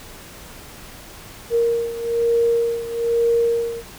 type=beating tone pair; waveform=sine; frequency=466.2 / 467.3 Hz; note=A#4 / A#4; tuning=0 / +4 cents; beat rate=1.1 Hz; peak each=-18 / -22 dBFS; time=1.5-3.83 s; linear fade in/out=50 ms; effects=pink hiss -40 dBFS RMS until 3.98 s